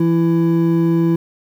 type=tone pair together; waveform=triangle; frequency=166.98 / 332.8 Hz; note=E3 / E4; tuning=+23 / +17 cents; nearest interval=octave; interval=1194 cents; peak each=-13 dBFS; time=0-1.16 s; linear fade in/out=5 ms; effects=8-bit